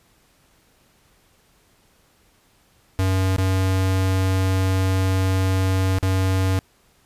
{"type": "tone with dropouts", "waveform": "square", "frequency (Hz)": 94.5, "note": "F#2", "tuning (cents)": 37, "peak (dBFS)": -18, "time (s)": [2.99, 6.59], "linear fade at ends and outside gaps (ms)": 0, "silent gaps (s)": [[3.363, 3.383], [5.985, 6.028]], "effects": ["pink hiss -59 dBFS RMS until 7.05 s", "resampled to 32000 Hz"]}